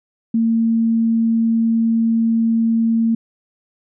sine tone, 227.4 Hz, A#3, 43 cents flat, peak -13 dBFS, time 0.34-3.15 s, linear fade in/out 5 ms, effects none

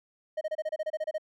triangle tone bursts, 622.3 Hz, D#5, in tune, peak -26 dBFS, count 12, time 0.37-1.182 s, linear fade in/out 10 ms, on 42 ms, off 28 ms, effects none

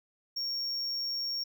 triangle tone, 5530 Hz, F8, 18 cents flat, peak -30 dBFS, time 0.36-1.44 s, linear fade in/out 10 ms, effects none

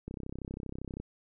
click train, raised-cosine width 3 ms, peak -26 dBFS, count 31, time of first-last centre 0.08-1 s, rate 32.6 Hz, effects none

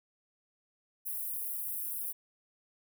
white high-pass noise, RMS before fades -37 dBFS, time 1.05-2.13 s, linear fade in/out 20 ms, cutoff 10000 Hz, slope 48 dB/octave, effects none

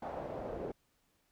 brown noise with band-pass filter sweep, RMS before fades -41 dBFS, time 0.02-0.72 s, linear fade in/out 5 ms, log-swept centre 750 to 470 Hz, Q 2.3, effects pink hiss -75 dBFS RMS until 1.31 s

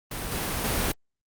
pink noise with level steps, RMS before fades -33 / -29 / -26 dBFS, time 0.11-0.92 s, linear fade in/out 5 ms, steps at 0.31 / 0.64 s, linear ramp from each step 10 ms, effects Opus 32 kbps

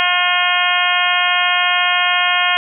harmonic tone, 357.2 Hz, F4, 39 cents sharp, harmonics 2 / 3 / 4 / 5 / 6 / 7 / 8 / 9, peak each -21 / -21 / -21 / -21 / -21 / -21 / -21 / -21 dBFS, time 0-2.57 s, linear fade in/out 0 ms, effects none

